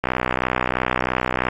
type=click train; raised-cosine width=0.5 ms; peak=-4 dBFS; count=92; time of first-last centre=0.04-1.484 s; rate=63 Hz; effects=AAC 64 kbps